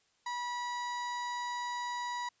35% pulse tone, 972 Hz, B5, 28 cents flat, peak -33 dBFS, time 0.26-2.29 s, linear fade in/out 5 ms, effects white hiss -72 dBFS RMS until 2.4 s + resampled to 16000 Hz

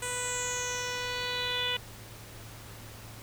10% pulse tone with low-pass filter sweep, 493.9 Hz, B4, in tune, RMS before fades -33 dBFS, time 0.02-1.77 s, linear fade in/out 5 ms, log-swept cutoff 9200 to 3200 Hz, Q 6.6, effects added 110 Hz sine -48 dBFS peak until 3.22 s + pink hiss -48 dBFS RMS until 3.22 s

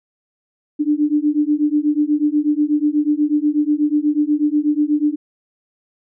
sine beating tone pair, 293.7 / 301.9 Hz, D4 / D4, 0 / +48 cents, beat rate 8.2 Hz, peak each -17 dBFS, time 0.79-5.16 s, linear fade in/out 20 ms, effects none

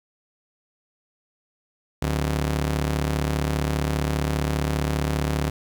sawtooth ring-modulated tone, 110 Hz, A2, in tune, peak -15 dBFS, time 2.02-5.5 s, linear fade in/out 5 ms, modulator 37.5 Hz, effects 9-bit

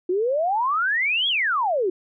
sine exponential two-way sweep, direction up then down, 347.5 to 3400 to 347.5 Hz, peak -19 dBFS, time 0.09-1.9 s, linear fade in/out 5 ms, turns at 1.28 s, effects none

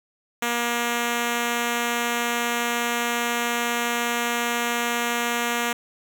5% pulse tone, 237.6 Hz, A#3, 33 cents sharp, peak -11 dBFS, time 0.42-5.73 s, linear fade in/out 5 ms, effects none

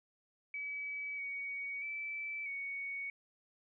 sine tone with pitch steps, 2285 / 2246 / 2317 / 2230 Hz, D7 / C#7 / D7 / C#7, -48 / +22 / -24 / +10 cents, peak -38 dBFS, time 0.54-3.1 s, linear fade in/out 2 ms, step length 640 ms, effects none

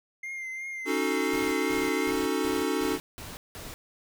triangle tone with vibrato, 2100 Hz, C7, 6 cents sharp, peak -32 dBFS, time 0.23-2.11 s, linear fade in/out 5 ms, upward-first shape triangle, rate 2.8 Hz, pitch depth 37 cents each way
square chord, D# half-diminished seventh, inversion third, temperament equal, 277.2 / 311.1 / 370 / 440 Hz, C#4 / D#4 / F#4 / A4, 0 / 0 / 0 / 0 cents, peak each -32 dBFS, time 0.85-2.99 s, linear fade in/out 50 ms
pink noise bursts, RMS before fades -41 dBFS, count 7, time 1.33-3.74 s, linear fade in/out 0 ms, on 190 ms, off 180 ms
effects none

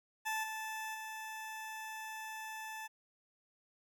20% pulse tone with level steps, 875 Hz, A5, 10 cents flat, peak -30 / -35 / -38 dBFS, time 0.25-2.88 s, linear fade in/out 20 ms, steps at 0.43 / 0.94 s, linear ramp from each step 10 ms, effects none

